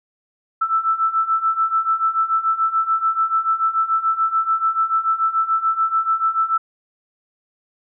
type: beating tone pair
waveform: sine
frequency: 1318.5 / 1325.4 Hz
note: E6 / E6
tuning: 0 / +9 cents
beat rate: 6.9 Hz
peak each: -21 / -18 dBFS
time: 0.61-6.58 s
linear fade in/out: 10 ms
effects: none